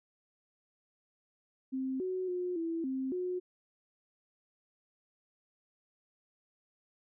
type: tone with pitch steps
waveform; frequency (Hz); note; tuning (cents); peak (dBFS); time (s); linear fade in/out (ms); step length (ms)
sine; 262.8 / 370.9 / 359.5 / 330.5 / 263.6 / 362.7; C4 / F#4 / F#4 / E4 / C4 / F#4; +8 / +4 / -50 / +5 / +13 / -34; -32; 1.72-3.4; 20; 280
effects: none